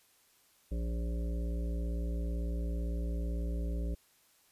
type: harmonic tone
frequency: 57.9 Hz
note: A#1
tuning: 11 cents flat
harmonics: 1 / 3 / 5 / 7 / 9 / 10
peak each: -32 / -42 / -46 / -49 / -51 / -52 dBFS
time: 0.71-3.95 s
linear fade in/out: 10 ms
effects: white hiss -67 dBFS RMS until 4.51 s + resampled to 32000 Hz

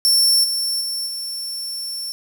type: tone with level steps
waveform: sawtooth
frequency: 5420 Hz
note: E8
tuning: 47 cents sharp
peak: -10 / -17 / -20 / -23 dBFS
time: 0.05-2.12 s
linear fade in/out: 0 ms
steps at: 0.43 / 0.8 / 1.06 s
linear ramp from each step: 20 ms
effects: 8-bit

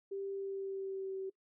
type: tone with pitch glide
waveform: sine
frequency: 393.1 to 383.2 Hz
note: G4 to G4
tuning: +5 to -39 cents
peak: -37 dBFS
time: 0.11-1.3 s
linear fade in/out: 10 ms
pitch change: -44 cents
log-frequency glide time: 0.32-1.17 s
effects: noise-tail reverb RT60 0.1 s tail -21 dB re dry

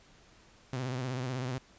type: tone with vibrato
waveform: sawtooth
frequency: 127.6 Hz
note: C3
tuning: 43 cents flat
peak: -29 dBFS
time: 0.73-1.58 s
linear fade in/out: 2 ms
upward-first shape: sine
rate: 16 Hz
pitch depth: 82 cents each way
effects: pink hiss -60 dBFS RMS until 1.78 s + resampled to 16000 Hz

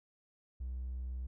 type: tone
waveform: triangle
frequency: 63 Hz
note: B1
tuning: 35 cents sharp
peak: -34 dBFS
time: 0.6-1.27 s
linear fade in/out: 10 ms
effects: tanh soft clip ceiling -33 dBFS

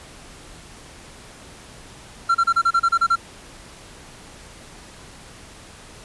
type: tone bursts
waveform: triangle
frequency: 1364 Hz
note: F6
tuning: 41 cents flat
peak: -12 dBFS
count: 10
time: 2.29-3.158 s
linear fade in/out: 10 ms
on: 58 ms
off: 32 ms
effects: pink hiss -43 dBFS RMS until 6.04 s + resampled to 24000 Hz

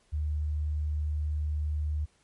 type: tone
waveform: sine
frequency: 75.4 Hz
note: D2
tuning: 46 cents sharp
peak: -27 dBFS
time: 0.12-2.06 s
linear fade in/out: 20 ms
effects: pink hiss -67 dBFS RMS until 2.23 s + MP3 48 kbps

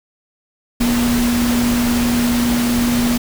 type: tone in noise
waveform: sine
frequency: 240 Hz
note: B3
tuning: 49 cents flat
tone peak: -14 dBFS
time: 0.8-3.18 s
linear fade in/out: 10 ms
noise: pink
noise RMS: -22 dBFS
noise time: 0.8-3.18 s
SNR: +5 dB
effects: none

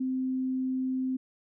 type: tone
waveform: sine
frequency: 259.4 Hz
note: C4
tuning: 15 cents flat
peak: -27 dBFS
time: 0-1.17 s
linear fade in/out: 10 ms
effects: none

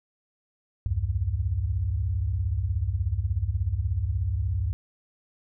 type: tone cluster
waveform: sine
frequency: 65.6 / 81.9 / 98.6 Hz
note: C2 / E2 / G2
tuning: +5 / -11 / +11 cents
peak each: -29 / -29 / -27 dBFS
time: 0.86-4.73 s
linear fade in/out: 0 ms
effects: none

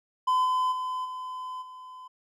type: tone with level steps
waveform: triangle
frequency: 1017 Hz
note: C6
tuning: 50 cents flat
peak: -19 / -21 / -27 / -32 / -40 dBFS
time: 0.27-2.08 s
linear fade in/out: 10 ms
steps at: 0.44 / 0.71 / 1.04 / 1.61 s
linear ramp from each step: 20 ms
effects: none

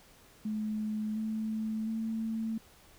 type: tone with pitch steps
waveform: sine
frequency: 214.5 / 218.8 / 223.1 Hz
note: A3 / A3 / A3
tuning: -44 / -9 / +24 cents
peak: -31 dBFS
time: 0.45-2.58 s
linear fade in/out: 5 ms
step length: 710 ms
effects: pink hiss -59 dBFS RMS until 2.98 s

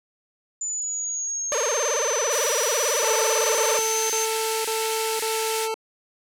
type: exponential two-way sweep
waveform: sine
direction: down then up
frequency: 7040 to 5860 to 6290 Hz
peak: -25 dBFS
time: 0.61-4.25 s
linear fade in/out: 5 ms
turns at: 2.56 s
type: tone with vibrato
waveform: sawtooth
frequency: 522 Hz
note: C5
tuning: 4 cents flat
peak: -19 dBFS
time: 1.52-3.79 s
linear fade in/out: 0 ms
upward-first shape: sine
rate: 18 Hz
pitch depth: 280 cents each way
type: high-pass noise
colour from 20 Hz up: white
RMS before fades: -27 dBFS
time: 2.29-5.69 s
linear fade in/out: 50 ms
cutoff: 1500 Hz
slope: 48 dB/octave
type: tone bursts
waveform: 25% pulse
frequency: 443.7 Hz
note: A4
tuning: 14 cents sharp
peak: -21 dBFS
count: 5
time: 3.03-5.742 s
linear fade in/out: 2 ms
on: 520 ms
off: 28 ms
effects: low-pass 11000 Hz 12 dB/octave

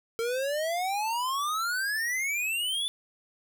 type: exponential sweep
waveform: square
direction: up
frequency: 451.1 to 3520 Hz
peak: -28 dBFS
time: 0.19-2.88 s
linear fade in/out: 0 ms
effects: none

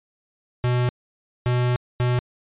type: tone bursts at uneven times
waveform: square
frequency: 123.47 Hz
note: B2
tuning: in tune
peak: -19 dBFS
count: 3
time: 0.64-0.89 / 1.46-1.76 / 2-2.19 s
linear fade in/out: 0 ms
effects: resampled to 8000 Hz

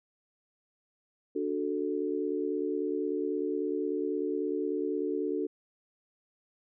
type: chord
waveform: sine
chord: D major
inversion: none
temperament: equal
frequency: 293.7 / 370 / 440 Hz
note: D4 / F#4 / A4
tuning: 0 / 0 / 0 cents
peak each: -33 dBFS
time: 1.35-5.47 s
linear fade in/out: 10 ms
effects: none

